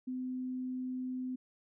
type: tone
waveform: sine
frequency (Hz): 255.1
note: C4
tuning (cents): -44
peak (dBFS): -35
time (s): 0.07-1.36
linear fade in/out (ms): 10
effects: none